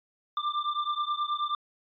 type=beating tone pair; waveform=square; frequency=1184 / 1193.4 Hz; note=D6 / D6; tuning=+14 / +27 cents; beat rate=9.4 Hz; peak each=-31 / -32 dBFS; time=0.37-1.55 s; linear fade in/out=2 ms; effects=resampled to 11025 Hz